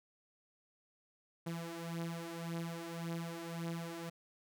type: beating tone pair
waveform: sawtooth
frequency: 166.4 / 168.2 Hz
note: E3 / E3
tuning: +17 / +35 cents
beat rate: 1.8 Hz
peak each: -40 / -38 dBFS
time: 1.46-4.1 s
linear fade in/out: 10 ms
effects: none